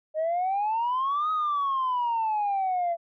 sine exponential two-way sweep, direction up then down, 613 to 1270 to 671 Hz, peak -22 dBFS, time 0.14-2.97 s, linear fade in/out 50 ms, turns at 1.31 s, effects tanh soft clip ceiling -21 dBFS

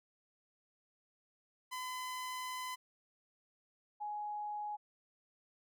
sawtooth / sine tone pair in turn, 1014 / 836 Hz, B5 / G#5, +45 / +11 cents, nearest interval minor third, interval 334 cents, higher first, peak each -36 / -38 dBFS, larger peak first, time 1.71-2.76 / 4-4.77 s, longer first, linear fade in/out 20 ms, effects none

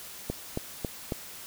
click train, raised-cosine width 2 ms, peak -16 dBFS, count 4, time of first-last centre 0.3-1.122 s, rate 3.65 Hz, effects white hiss -44 dBFS RMS until 1.46 s

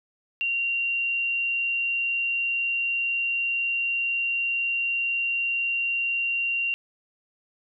sine tone, 2762 Hz, F7, 20 cents flat, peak -23 dBFS, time 0.41-6.74 s, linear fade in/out 0 ms, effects none

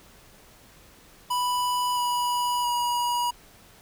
square tone with pitch steps, 987.8 / 976.5 / 965.2 Hz, B5 / B5 / B5, 0 / -20 / -40 cents, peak -24 dBFS, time 1.3-3.31 s, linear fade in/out 10 ms, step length 670 ms, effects pink hiss -53 dBFS RMS until 3.81 s

